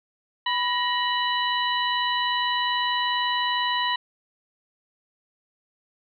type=harmonic tone with a mistuned harmonic; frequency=987.8 Hz; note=B5; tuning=in tune; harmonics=1 / 2 / 3 / 4; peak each=-25 / -28 / -28 / -31 dBFS; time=0.46-3.96 s; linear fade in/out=5 ms; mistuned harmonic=2; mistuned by=-79 cents; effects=none